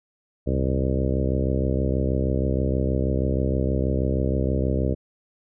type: harmonic tone with a mistuned harmonic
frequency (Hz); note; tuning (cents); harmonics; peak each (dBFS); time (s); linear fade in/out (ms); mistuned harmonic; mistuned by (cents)
66.3; C2; +23; 1 / 2 / 3 / 4 / 5 / 6 / 7 / 8 / 9; -24 / -27 / -29 / -30 / -31 / -32 / -32 / -33 / -34; 0.46-4.95; 20; 1; +120
effects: none